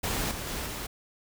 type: noise with level steps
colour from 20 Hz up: pink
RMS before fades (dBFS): -30 / -36 / -34 / -36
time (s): 0.03-0.87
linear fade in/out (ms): 10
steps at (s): 0.31 / 0.47 / 0.66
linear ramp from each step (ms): 2
effects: none